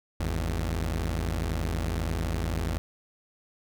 sawtooth tone pair together, 51.98 / 82.3 Hz, G#1 / E2, +2 / -2 cents, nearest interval minor sixth, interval 796 cents, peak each -26 dBFS, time 0.2-2.78 s, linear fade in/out 0 ms, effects none

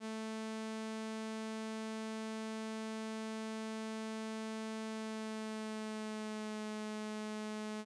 sawtooth tone with pitch glide, 220 to 214.1 Hz, A3 to A3, 0 to -47 cents, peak -36 dBFS, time 0-7.85 s, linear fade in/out 50 ms, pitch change -47 cents, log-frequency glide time 4.85-6.64 s, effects resampled to 22050 Hz

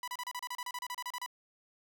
sawtooth tone bursts, 987.8 Hz, B5, in tune, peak -33 dBFS, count 16, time 0.03-1.262 s, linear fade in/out 2 ms, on 47 ms, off 32 ms, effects none

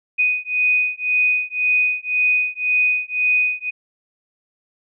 sine beating tone pair, 2489 / 2490.9 Hz, D#7 / D#7, 0 / +1 cents, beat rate 1.9 Hz, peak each -19 dBFS, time 0.18-3.71 s, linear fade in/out 20 ms, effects none

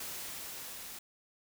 white noise with level ramp, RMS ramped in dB -41 to -46 dBFS, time 0-0.99 s, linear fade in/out 5 ms, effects none

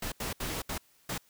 pink noise bursts at uneven times, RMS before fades -35 dBFS, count 5, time 0.02-0.12 / 0.2-0.33 / 0.4-0.62 / 0.69-0.78 / 1.09-1.18 s, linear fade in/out 5 ms, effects white hiss -65 dBFS RMS until 1.29 s

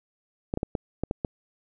clicks, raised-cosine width 2 ms, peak -13 dBFS, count 7, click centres 0.539 / 0.574 / 0.631 / 0.752 / 1.036 / 1.111 / 1.248 s, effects none

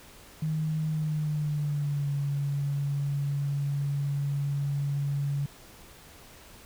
sine tone with pitch glide, 156.1 to 141.5 Hz, D#3 to C#3, +6 to +36 cents, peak -26 dBFS, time 0.42-5.46 s, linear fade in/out 5 ms, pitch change -170 cents, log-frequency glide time 0.89-2.13 s, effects pink hiss -51 dBFS RMS until 6.65 s

